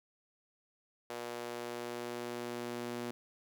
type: tone with high-pass filter sweep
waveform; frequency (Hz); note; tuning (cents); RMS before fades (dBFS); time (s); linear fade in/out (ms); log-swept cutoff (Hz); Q
sawtooth; 120; B2; -49; -41; 1.1-3.11; 0; 470 to 270; 1.5
effects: none